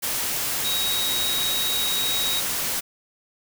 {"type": "tone in noise", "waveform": "sine", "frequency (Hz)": 3799, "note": "A#7", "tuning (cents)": 32, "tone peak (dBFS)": -24, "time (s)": [0.64, 2.41], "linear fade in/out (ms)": 20, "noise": "white", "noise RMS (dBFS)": -26, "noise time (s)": [0.02, 2.81], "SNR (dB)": -1, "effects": []}